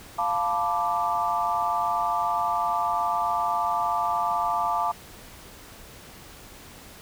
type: chord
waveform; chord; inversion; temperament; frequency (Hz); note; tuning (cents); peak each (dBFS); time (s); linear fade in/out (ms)
sine; B half-diminished seventh; second; equal; 698.5 / 880 / 987.8 / 1174.7; F5 / A5 / B5 / D6; 0 / 0 / 0 / 0; -28 / -27 / -31 / -27; 0.18-4.92; 10
effects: pink hiss -46 dBFS RMS until 7.01 s